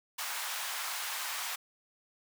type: high-pass noise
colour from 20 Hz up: pink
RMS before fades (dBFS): -37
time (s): 0.18-1.56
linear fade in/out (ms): 10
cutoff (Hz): 860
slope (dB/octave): 24
effects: none